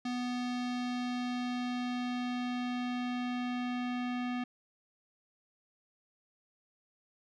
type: tone with low-pass filter sweep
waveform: square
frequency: 246.9 Hz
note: B3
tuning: in tune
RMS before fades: -35 dBFS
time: 0.05-4.44 s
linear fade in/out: 5 ms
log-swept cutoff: 4800 to 2800 Hz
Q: 1.4
effects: none